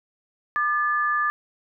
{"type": "tone pair together", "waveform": "sine", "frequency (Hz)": [1198.3, 1727], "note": ["D6", "A6"], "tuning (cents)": [34, -33], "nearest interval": "tritone", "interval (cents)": 633, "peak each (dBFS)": [-22, -24], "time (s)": [0.56, 1.3], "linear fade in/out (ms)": 0, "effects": []}